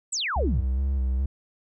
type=exponential sweep; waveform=sine; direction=down; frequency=8530 to 61.7 Hz; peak=-25 dBFS; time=0.12-0.64 s; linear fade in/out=10 ms
type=tone with vibrato; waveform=triangle; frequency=66 Hz; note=C2; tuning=16 cents sharp; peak=-20 dBFS; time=0.36-1.26 s; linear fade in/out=5 ms; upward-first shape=square; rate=2.4 Hz; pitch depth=46 cents each way
effects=none